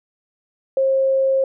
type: tone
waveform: sine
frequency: 535 Hz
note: C5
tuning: 38 cents sharp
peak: -14 dBFS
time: 0.77-1.44 s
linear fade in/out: 2 ms
effects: none